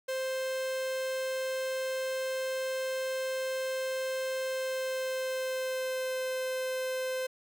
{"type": "tone with pitch glide", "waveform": "45% pulse", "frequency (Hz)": [523.3, 517], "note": ["C5", "C5"], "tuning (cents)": [0, -21], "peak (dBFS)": -31, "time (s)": [0.08, 7.27], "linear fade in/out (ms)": 10, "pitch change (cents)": -21, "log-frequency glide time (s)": [4.42, 6.19], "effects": []}